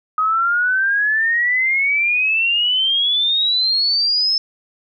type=exponential sweep; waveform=sine; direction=up; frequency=1254 to 5274 Hz; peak=-14 dBFS; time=0.18-4.38 s; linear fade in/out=2 ms; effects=none

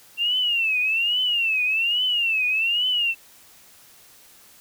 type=tone with vibrato; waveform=sine; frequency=2737 Hz; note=F7; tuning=36 cents flat; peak=-19 dBFS; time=0.17-3.15 s; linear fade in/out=50 ms; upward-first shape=triangle; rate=1.2 Hz; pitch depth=190 cents each way; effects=white hiss -51 dBFS RMS until 4.6 s

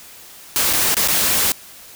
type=noise with dropouts; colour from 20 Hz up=white; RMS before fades=-17 dBFS; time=0.56-1.52 s; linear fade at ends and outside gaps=0 ms; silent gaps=0.729-0.734 / 0.944-0.968 / 1.076-1.085 s; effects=white hiss -41 dBFS RMS until 1.95 s

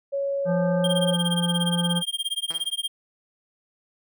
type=tone with pitch glide; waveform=sine; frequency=556 to 549.9 Hz; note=C#5 to C#5; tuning=+5 to -14 cents; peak=-23 dBFS; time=0.12-1.15 s; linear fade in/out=20 ms; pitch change=-19 cents; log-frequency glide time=0.51-0.97 s
type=harmonic tone; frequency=173.1 Hz; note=F3; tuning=15 cents flat; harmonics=1 / 3 / 5 / 7 / 9; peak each=-22 / -33 / -35 / -40 / -38 dBFS; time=0.45-2.03 s; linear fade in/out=50 ms
type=tone with tremolo; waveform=square; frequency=3206 Hz; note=G7; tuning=38 cents sharp; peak=-23 dBFS; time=0.84-2.88 s; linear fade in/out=2 ms; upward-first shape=sine; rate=17 Hz; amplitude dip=100%
type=tone with exponential decay; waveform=5% pulse; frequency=164.81 Hz; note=E3; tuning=in tune; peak=-25 dBFS; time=2.5-2.75 s; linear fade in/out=2 ms; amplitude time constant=54 ms
effects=none

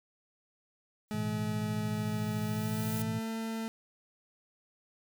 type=noise with exponential growth; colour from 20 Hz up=blue; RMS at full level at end=-40 dBFS; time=1.08-3.02 s; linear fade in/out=1 ms; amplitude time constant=420 ms
type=tone with pitch glide; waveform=40% pulse; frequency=213.1 to 224.1 Hz; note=G#3 to A3; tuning=+45 to +32 cents; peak=-33 dBFS; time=1.11-3.68 s; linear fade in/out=0 ms; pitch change=+87 cents; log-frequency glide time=2.44-3.3 s
type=chord; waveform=sine; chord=A suspended second; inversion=none; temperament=just; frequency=110 / 123.75 / 165 Hz; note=A2 / B2 / E3; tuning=0 / +4 / +2 cents; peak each=-36 / -40 / -38 dBFS; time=1.13-3.2 s; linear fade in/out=20 ms
effects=none

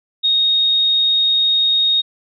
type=tone; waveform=sine; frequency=3729 Hz; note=A#7; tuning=in tune; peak=-12 dBFS; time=0.23-2.02 s; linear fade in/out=20 ms; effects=none

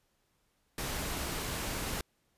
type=noise; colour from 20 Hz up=pink; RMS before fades=-36 dBFS; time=0.78-2.01 s; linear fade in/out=2 ms; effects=pink hiss -75 dBFS RMS until 2.37 s + resampled to 32000 Hz

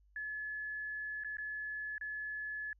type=tone with dropouts; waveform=sine; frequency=1712 Hz; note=A6; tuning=48 cents flat; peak=-38 dBFS; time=0.16-2.73 s; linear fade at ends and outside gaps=2 ms; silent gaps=1.237-1.246 / 1.37-1.383 / 1.981-2.011 s; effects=added 50 Hz sine -64 dBFS peak until 2.79 s

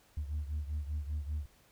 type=beating tone pair; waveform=sine; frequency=73.4 / 78.5 Hz; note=D2 / D#2; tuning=0 / +16 cents; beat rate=5.1 Hz; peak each=-34 / -38 dBFS; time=0.17-1.46 s; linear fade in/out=5 ms; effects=tanh soft clip ceiling -30 dBFS + pink hiss -65 dBFS RMS until 1.71 s

